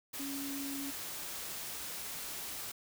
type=tone in noise; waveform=sine; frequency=278.2 Hz; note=C#4; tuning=6 cents sharp; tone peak=-39 dBFS; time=0.19-0.91 s; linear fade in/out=10 ms; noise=white; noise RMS=-42 dBFS; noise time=0.13-2.72 s; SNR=0 dB; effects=none